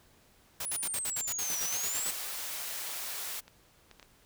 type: noise bursts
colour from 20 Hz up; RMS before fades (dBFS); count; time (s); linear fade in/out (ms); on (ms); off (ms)
white; -36; 14; 0.6-2.111; 5; 55; 57
type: exponential two-way sweep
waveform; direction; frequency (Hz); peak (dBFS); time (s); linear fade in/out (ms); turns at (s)
sine; down then up; 10400 to 5730 to 8120; -33; 0.65-2.11; 10; 1.61
type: high-pass noise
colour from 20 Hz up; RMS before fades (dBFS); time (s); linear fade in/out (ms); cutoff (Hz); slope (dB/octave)
white; -38; 1.42-3.41; 20; 520; 12
type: clicks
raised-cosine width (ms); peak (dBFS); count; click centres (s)
0.2; -33; 7; 2.602 / 2.726 / 3.304 / 3.48 / 3.913 / 3.997 / 4.028
effects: pink hiss -63 dBFS RMS until 4.25 s